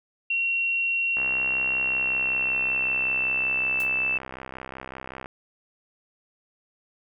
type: tone with pitch glide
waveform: sine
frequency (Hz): 2737 to 2647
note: F7 to E7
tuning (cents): -36 to +7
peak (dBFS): -22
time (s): 0.3-4.18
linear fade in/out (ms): 5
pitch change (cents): -57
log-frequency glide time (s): 1.78-3.86
type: click train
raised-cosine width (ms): 0.5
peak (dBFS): -21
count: 268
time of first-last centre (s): 1.17-5.259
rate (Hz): 65.3
type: noise with exponential decay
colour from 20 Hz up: blue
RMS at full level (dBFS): -35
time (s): 3.8-3.91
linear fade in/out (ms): 1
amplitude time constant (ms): 23
effects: none